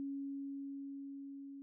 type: tone with level ramp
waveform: sine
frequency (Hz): 277.2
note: C#4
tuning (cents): 0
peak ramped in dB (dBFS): -38 to -47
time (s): 0-1.62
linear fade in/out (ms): 0
effects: none